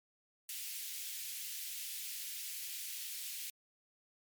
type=high-pass noise; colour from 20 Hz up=white; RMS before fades=-43 dBFS; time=0.49-3.5 s; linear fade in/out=2 ms; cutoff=2200 Hz; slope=24 dB/octave; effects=MP3 96 kbps